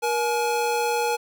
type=tone pair together; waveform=square; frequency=474.7 / 847.1 Hz; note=A#4 / G#5; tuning=+31 / +34 cents; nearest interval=minor seventh; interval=1003 cents; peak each=-25 dBFS; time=0.02-1.17 s; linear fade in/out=20 ms; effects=none